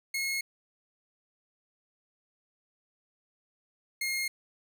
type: tone pair in turn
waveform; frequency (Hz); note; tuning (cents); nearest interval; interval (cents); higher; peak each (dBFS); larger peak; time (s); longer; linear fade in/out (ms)
sawtooth; 2166 / 2141; C#7 / C7; -41 / +39; unison; 20; first; -26; neither; 0.14-0.41 / 4.01-4.28; neither; 5
effects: none